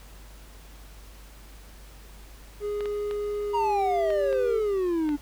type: tone with pitch glide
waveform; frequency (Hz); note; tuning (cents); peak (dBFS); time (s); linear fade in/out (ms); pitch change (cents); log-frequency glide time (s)
triangle; 414 to 398.3; G#4 to G4; -5 to +28; -25; 2.6-4.62; 50; -67; 3.44-3.79
type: clicks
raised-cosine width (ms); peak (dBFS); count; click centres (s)
0.3; -23; 6; 2.807 / 2.857 / 3.111 / 4.104 / 4.328 / 5.091
type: exponential sweep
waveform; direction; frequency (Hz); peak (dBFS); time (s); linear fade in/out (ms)
triangle; down; 960 to 286.1; -21; 3.53-5.17; 20
effects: added 50 Hz sine -45 dBFS peak until 5.21 s + pink hiss -52 dBFS RMS until 5.21 s